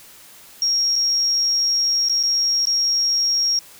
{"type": "tone with dropouts", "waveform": "sine", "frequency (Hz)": 5588, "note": "F8", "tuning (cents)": 0, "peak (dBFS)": -16, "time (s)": [0.62, 3.59], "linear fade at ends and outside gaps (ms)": 1, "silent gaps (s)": [[0.957, 0.961], [2.087, 2.096], [2.229, 2.235], [2.654, 2.67]], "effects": ["white hiss -45 dBFS RMS until 3.79 s"]}